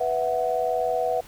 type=chord; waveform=sine; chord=B suspended fourth; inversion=none; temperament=equal; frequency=493.9 / 659.3 / 740 Hz; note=B4 / E5 / F#5; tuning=0 / 0 / 0 cents; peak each=-26 dBFS; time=0-1.21 s; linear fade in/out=10 ms; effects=pink hiss -48 dBFS RMS until 1.27 s